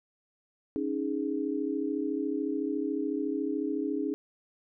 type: chord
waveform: sine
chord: C# suspended second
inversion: none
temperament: equal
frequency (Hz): 277.2 / 311.1 / 415.3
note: C#4 / D#4 / G#4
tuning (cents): 0 / 0 / 0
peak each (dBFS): -32 / -32 / -34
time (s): 0.76-4.14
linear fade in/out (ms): 0
effects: none